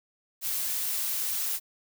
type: noise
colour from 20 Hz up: blue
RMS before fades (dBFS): -30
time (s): 0.41-1.6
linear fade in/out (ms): 50
effects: none